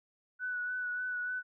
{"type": "tone with vibrato", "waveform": "sine", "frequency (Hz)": 1483, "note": "F#6", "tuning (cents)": 4, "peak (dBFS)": -33, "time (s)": [0.39, 1.43], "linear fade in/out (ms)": 50, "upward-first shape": "sine", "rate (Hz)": 3.4, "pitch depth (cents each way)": 21, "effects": []}